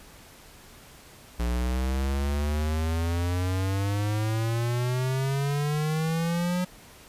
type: exponential sweep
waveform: square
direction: up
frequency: 58.5 to 182.2 Hz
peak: -25 dBFS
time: 1.39-6.65 s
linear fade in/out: 10 ms
effects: pink hiss -50 dBFS RMS until 7.08 s + resampled to 32000 Hz